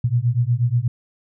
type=beating tone pair; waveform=sine; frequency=116.5 / 124.8 Hz; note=A#2 / B2; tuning=-1 / +19 cents; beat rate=8.3 Hz; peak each=-19 dBFS; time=0.04-0.88 s; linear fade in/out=5 ms; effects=none